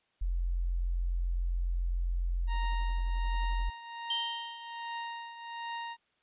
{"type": "tone", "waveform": "sine", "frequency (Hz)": 43.65, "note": "F1", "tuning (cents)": 0, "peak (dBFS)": -28, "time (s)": [0.21, 3.7], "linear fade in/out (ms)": 10}
{"type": "tone with tremolo", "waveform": "sawtooth", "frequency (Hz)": 932.3, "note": "A#5", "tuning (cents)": 0, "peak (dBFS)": -31, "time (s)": [2.47, 5.97], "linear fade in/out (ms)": 50, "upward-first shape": "triangle", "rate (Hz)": 1.3, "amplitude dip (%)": 70}
{"type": "tone with exponential decay", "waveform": "sine", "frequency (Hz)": 3136, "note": "G7", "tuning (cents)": 0, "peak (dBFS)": -28, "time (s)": [4.1, 5.07], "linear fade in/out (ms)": 5, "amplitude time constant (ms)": 210}
{"effects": ["white hiss -73 dBFS RMS until 6.22 s", "resampled to 8000 Hz"]}